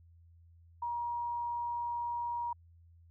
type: tone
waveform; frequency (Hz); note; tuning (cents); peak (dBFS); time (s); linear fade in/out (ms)
sine; 951; A#5; +34; -33; 0.82-2.53; 5
effects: added 84 Hz sine -57 dBFS peak until 3.1 s